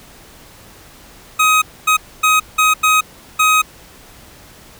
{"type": "tone bursts at uneven times", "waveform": "25% pulse", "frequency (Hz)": 1260, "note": "D#6", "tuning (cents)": 21, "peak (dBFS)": -6, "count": 6, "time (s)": [[1.39, 1.62], [1.87, 1.97], [2.23, 2.4], [2.58, 2.74], [2.83, 3.01], [3.39, 3.62]], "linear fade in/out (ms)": 10, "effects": ["pink hiss -42 dBFS RMS until 4.79 s"]}